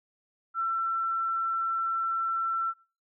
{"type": "tone", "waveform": "sine", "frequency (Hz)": 1344, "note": "E6", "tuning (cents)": 33, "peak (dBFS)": -26, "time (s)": [0.54, 2.74], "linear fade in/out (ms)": 50, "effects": ["noise-tail reverb RT60 0.4 s tail -25 dB re dry"]}